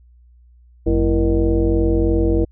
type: tone with frequency modulation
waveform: sine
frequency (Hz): 190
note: F#3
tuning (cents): +46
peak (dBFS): -13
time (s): 0.86-2.45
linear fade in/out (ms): 10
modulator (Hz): 141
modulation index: 2.1
effects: added 60 Hz sine -46 dBFS peak until 2.51 s